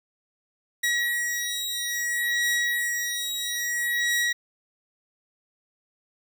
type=beating tone pair; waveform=sawtooth; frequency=1912 / 1912.6 Hz; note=A#6 / A#6; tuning=+43 / +44 cents; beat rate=0.6 Hz; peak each=-24 dBFS; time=0.83-4.33 s; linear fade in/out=10 ms; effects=none